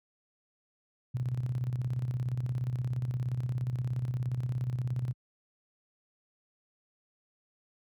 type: tone with tremolo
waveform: sine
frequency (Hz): 124.4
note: B2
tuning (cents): +13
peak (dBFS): -27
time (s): 1.14-5.13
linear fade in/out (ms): 10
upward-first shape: square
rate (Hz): 17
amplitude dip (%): 55
effects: high-pass 60 Hz 12 dB/octave